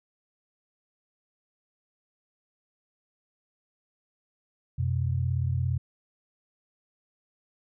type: tone pair together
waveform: sine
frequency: 90.16 / 127.5 Hz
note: F#2 / C3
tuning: -44 / -44 cents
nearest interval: tritone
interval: 600 cents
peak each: -27 dBFS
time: 4.78-5.78 s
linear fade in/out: 10 ms
effects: none